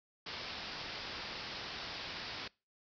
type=low-pass noise; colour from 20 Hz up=white; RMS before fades=-44 dBFS; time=0.26-2.48 s; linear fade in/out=5 ms; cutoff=5300 Hz; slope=96 dB/octave; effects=noise-tail reverb RT60 0.3 s tail -24 dB re dry